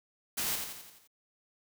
white noise with echo, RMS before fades -33 dBFS, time 0.37-0.56 s, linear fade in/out 10 ms, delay 86 ms, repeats 6, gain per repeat -5 dB, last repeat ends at 1.076 s, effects none

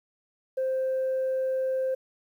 sine tone, 523.3 Hz, C5, in tune, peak -23 dBFS, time 0.57-1.95 s, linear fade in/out 10 ms, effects tanh soft clip ceiling -22 dBFS + 10-bit

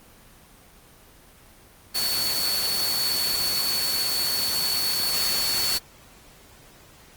sine tone in noise, 4435 Hz, C#8, in tune, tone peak -24 dBFS, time 1.94-5.79 s, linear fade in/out 20 ms, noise white, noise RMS -27 dBFS, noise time 1.94-5.79 s, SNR 0 dB, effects pink hiss -51 dBFS RMS until 7.16 s + Opus 24 kbps

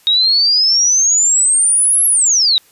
sine exponential two-way sweep, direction up then down, 3750 to 11330 to 3750 Hz, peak -9 dBFS, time 0.07-2.58 s, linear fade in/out 0 ms, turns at 2.06 s, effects white hiss -50 dBFS RMS until 2.71 s + resampled to 32000 Hz

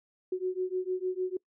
sine beating tone pair, 366 / 372.6 Hz, F#4 / F#4, -19 / +12 cents, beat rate 6.6 Hz, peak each -32 / -32 dBFS, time 0.32-1.37 s, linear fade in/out 5 ms, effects noise-tail reverb RT60 0.1 s tail -24 dB re dry

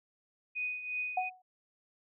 sine tone with tremolo, 2489 Hz, D#7, in tune, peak -31 dBFS, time 0.55-1.3 s, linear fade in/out 20 ms, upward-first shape triangle, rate 2.8 Hz, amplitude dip 70%
sine tone with exponential decay, 740 Hz, F#5, in tune, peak -25 dBFS, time 1.17-1.42 s, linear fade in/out 5 ms, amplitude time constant 53 ms
effects none

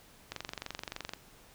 click train, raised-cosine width 0.2 ms, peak -20 dBFS, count 20, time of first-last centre 0.32-1.135 s, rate 23.3 Hz, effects pink hiss -58 dBFS RMS until 1.54 s

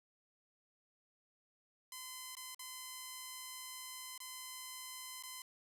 5% pulse tone with dropouts, 1025 Hz, C6, 36 cents flat, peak -34 dBFS, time 1.92-5.42 s, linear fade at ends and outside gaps 2 ms, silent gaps 2.352-2.368 / 2.547-2.593 / 4.178-4.202 / 5.226-5.235 s, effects none

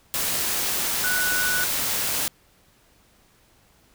sine tone in noise, 1480 Hz, F#6, in tune, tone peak -23 dBFS, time 1.04-1.64 s, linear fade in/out 0 ms, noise white, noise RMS -25 dBFS, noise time 0.14-2.28 s, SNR -1 dB, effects pink hiss -59 dBFS RMS until 3.94 s

